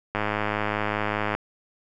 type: click train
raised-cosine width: 0.5 ms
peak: -10 dBFS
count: 127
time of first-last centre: 0.15-1.35 s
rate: 105 Hz
effects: none